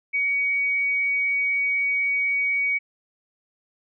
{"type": "tone", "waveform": "sine", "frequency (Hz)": 2252, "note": "C#7", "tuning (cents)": 27, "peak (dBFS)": -20, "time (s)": [0.13, 2.79], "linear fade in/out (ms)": 20, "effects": []}